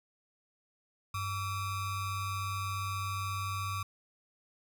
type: ring-modulated tone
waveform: square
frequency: 622.3 Hz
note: D#5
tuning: in tune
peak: -31 dBFS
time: 1.14-3.83 s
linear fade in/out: 5 ms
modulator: 524 Hz
effects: none